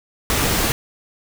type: noise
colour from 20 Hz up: pink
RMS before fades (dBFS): -19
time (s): 0.3-0.72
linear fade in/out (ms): 0
effects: none